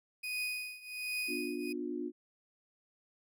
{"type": "tone with tremolo", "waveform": "35% pulse", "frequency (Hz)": 2489, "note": "D#7", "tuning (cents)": 0, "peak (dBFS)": -31, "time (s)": [0.23, 1.73], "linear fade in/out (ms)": 10, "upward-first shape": "triangle", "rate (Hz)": 1.3, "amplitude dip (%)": 90}
{"type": "chord", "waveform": "sine", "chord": "B diminished", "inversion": "none", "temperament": "just", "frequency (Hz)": [246.9, 296.3, 355.6], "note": ["B3", "D4", "F4"], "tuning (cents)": [0, 15, 31], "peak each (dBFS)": [-41, -39, -39], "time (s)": [1.27, 2.12], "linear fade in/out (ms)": 50}
{"effects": []}